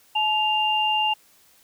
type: tone pair together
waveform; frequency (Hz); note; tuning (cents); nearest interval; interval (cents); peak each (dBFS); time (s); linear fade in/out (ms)
sine; 859 / 2794; A5 / F7; -42 / 0; octave + minor sixth; 2042; -22; 0.15-1.14; 10
effects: white hiss -57 dBFS RMS until 1.63 s